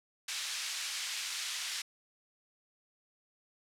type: band-pass noise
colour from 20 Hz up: white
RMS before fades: -38 dBFS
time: 0.28-1.82 s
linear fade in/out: 5 ms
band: 1900 to 5800 Hz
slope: 12 dB/octave
effects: low-pass 12000 Hz 12 dB/octave